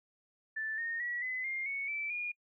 sine tone with pitch steps, 1760 / 1843.2 / 1930.4 / 2022 / 2117 / 2217 / 2322 / 2432 Hz, A6 / A#6 / B6 / B6 / C7 / C#7 / D7 / D#7, 0 / -20 / -40 / +40 / +20 / 0 / -20 / -40 cents, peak -34 dBFS, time 0.56-2.32 s, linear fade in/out 10 ms, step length 220 ms, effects noise-tail reverb RT60 0.1 s tail -25 dB re dry

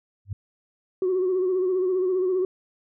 sine tone with exponential growth, 99.4 Hz, G2, 25 cents sharp, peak -23 dBFS, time 0.25-0.33 s, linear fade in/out 5 ms, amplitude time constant 16 ms
sine tone with vibrato, 370 Hz, F#4, in tune, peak -19 dBFS, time 1.02-2.45 s, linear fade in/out 2 ms, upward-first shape sine, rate 15 Hz, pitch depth 48 cents each way
effects tanh soft clip ceiling -17 dBFS

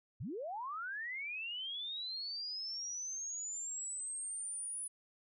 sine linear sweep, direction up, 82.3 to 9956 Hz, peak -39 dBFS, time 0.2-4.88 s, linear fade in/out 10 ms, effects none

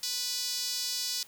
sawtooth tone with high-pass filter, 493.8 Hz, B4, in tune, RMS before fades -33 dBFS, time 0.03-1.23 s, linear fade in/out 2 ms, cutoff 4700 Hz, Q 2.8, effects white hiss -55 dBFS RMS until 1.27 s

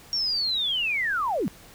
sine linear sweep, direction down, 5588 to 149.4 Hz, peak -23 dBFS, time 0.13-1.48 s, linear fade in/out 0 ms, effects pink hiss -49 dBFS RMS until 1.74 s

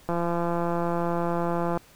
click train, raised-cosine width 1 ms, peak -14 dBFS, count 289, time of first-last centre 0.09-1.774 s, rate 171 Hz, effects pink hiss -54 dBFS RMS until 1.95 s

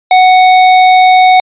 square tone, 741 Hz, F#5, 2 cents sharp, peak -3 dBFS, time 0.11-1.4 s, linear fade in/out 2 ms, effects resampled to 8000 Hz

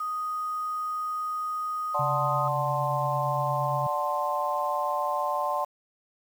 sine tone, 1244.5 Hz, D#6, in tune, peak -28 dBFS, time 0-2.48 s, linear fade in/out 5 ms
sine chord, D dominant seventh, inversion none, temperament equal, 587.3 / 740 / 880 / 1046.5 Hz, D5 / F#5 / A5 / C6, 0 / 0 / 0 / 0 cents, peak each -31 / -32 / -31 / -29 dBFS, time 1.94-5.65 s, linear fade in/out 10 ms
sine tone with tremolo, 136.8 Hz, C#3, 23 cents flat, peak -29 dBFS, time 1.99-3.87 s, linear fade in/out 5 ms, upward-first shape triangle, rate 8.7 Hz, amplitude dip 30%
effects 8-bit

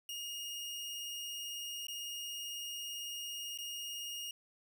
sawtooth tone with dropouts, 2853 Hz, F7, 36 cents sharp, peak -37 dBFS, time 0.09-4.31 s, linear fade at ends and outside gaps 2 ms, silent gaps 1.869-1.883 / 3.576-3.586 s, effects none

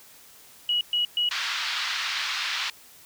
sine tone bursts, 2914 Hz, F#7, 27 cents flat, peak -21 dBFS, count 3, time 0.69-1.29 s, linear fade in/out 2 ms, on 120 ms, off 120 ms
white band-pass noise, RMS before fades -29 dBFS, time 1.31-2.7 s, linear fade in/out 2 ms, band 1100 to 4400 Hz, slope 24 dB/octave
effects white hiss -51 dBFS RMS until 3.05 s

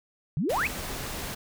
sine exponential sweep, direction up, 128.8 to 2679 Hz, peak -24 dBFS, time 0.37-0.67 s, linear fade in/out 0 ms
pink noise, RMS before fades -35 dBFS, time 0.49-1.35 s, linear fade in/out 10 ms
effects none

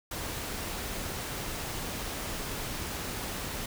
pink noise, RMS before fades -36 dBFS, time 0.11-3.66 s, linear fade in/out 5 ms, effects none

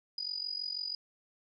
sine tone with amplitude modulation, 4928 Hz, D#8, 17 cents flat, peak -31 dBFS, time 0.18-0.95 s, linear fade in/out 2 ms, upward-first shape sine, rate 46.1 Hz, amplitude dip 85%, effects none

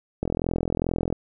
click train, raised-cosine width 2 ms, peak -11 dBFS, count 39, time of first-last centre 0.23-1.126 s, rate 42.4 Hz, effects none

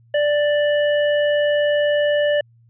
square tone, 588 Hz, D5, 2 cents sharp, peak -16 dBFS, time 0.14-2.41 s, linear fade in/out 5 ms, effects added 116 Hz sine -50 dBFS peak until 2.69 s + resampled to 8000 Hz

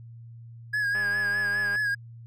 triangle tone with vibrato, 1664 Hz, G#6, 3 cents sharp, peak -22 dBFS, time 0.73-1.95 s, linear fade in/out 10 ms, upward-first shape sine, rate 4.9 Hz, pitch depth 47 cents each way
click train, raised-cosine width 0.5 ms, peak -27 dBFS, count 165, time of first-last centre 0.95-1.758 s, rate 203 Hz
effects added 116 Hz sine -42 dBFS peak until 2.26 s

